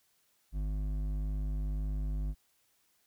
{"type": "tone with hard clipping", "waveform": "triangle", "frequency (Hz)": 50.9, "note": "G#1", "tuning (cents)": -34, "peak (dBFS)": -33, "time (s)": [0.52, 2.35], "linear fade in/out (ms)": 50, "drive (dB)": 13, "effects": ["white hiss -72 dBFS RMS until 3.06 s"]}